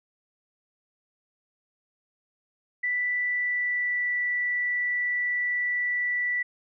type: tone with pitch glide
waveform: sine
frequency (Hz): 1975.5 to 1964.1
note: B6 to B6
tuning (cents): 0 to -10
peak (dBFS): -24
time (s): 2.83-6.43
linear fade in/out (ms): 10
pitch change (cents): -10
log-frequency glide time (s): 3.12-4.16
effects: none